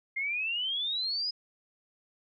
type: exponential sweep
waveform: sine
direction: up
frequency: 2100 to 5070 Hz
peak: -29 dBFS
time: 0.16-1.31 s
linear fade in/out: 10 ms
effects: none